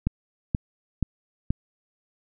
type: click train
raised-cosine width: 5 ms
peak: -10 dBFS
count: 4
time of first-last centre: 0.07-1.505 s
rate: 2.09 Hz
effects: none